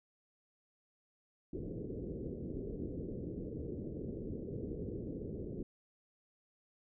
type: low-pass noise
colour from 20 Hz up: white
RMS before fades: -42 dBFS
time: 1.53-5.63 s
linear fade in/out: 5 ms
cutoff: 460 Hz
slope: 48 dB/octave
effects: none